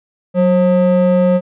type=ring-modulated tone; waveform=triangle; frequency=360 Hz; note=F#4; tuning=47 cents flat; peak=-4 dBFS; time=0.34-1.41 s; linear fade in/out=50 ms; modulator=175 Hz; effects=resampled to 8000 Hz